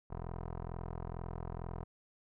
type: tone with low-pass filter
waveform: 15% pulse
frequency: 42.21 Hz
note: E1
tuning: 42 cents sharp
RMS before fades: -42 dBFS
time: 0.1-1.84 s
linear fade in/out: 10 ms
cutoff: 990 Hz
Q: 1.9
effects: none